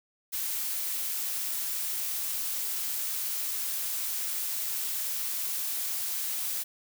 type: noise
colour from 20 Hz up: blue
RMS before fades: -32 dBFS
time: 0.32-6.64 s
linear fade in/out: 20 ms
effects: none